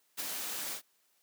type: noise with ADSR envelope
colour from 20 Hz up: white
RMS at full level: -34 dBFS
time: 0.17-0.82 s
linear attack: 31 ms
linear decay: 10 ms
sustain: -4 dB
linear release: 86 ms
effects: white hiss -72 dBFS RMS until 1.22 s + high-pass 200 Hz 12 dB/octave